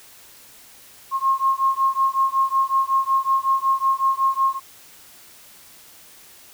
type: beating tone pair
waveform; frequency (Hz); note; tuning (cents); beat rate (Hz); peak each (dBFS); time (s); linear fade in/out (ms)
sine; 1072 / 1077.4; C6 / C#6; +42 / -50; 5.4; -20; 1.11-4.6; 50
effects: white hiss -47 dBFS RMS until 6.53 s